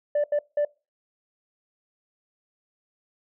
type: tone bursts at uneven times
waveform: sine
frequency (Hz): 587.3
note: D5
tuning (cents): 0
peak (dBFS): -18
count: 3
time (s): 0.15-0.24 / 0.32-0.39 / 0.57-0.65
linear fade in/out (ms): 5
effects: noise-tail reverb RT60 0.3 s tail -24 dB re dry + tanh soft clip ceiling -18 dBFS